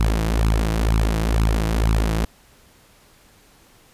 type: tone with flanger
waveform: sawtooth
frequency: 54.7 Hz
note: A1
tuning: 9 cents flat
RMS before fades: -19 dBFS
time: 0-2.25 s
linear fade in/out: 0 ms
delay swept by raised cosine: 0.76 to 6.26 ms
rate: 2.1 Hz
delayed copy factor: +0.75
effects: pink hiss -53 dBFS RMS until 3.93 s + resampled to 32000 Hz